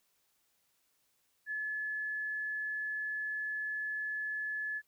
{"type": "tone", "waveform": "sine", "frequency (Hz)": 1717, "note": "A6", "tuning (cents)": -43, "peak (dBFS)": -34, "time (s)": [1.46, 4.82], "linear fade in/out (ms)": 50, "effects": ["white hiss -75 dBFS RMS until 4.87 s"]}